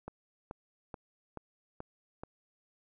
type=click train; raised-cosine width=1 ms; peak=-27 dBFS; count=6; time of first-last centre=0.08-2.235 s; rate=2.32 Hz; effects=none